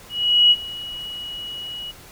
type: tone with ADSR envelope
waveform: sine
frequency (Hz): 2915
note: F#7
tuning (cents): -26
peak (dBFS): -9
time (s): 0.09-1.92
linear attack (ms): 420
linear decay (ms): 44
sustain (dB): -20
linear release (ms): 20
effects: pink hiss -44 dBFS RMS until 2.11 s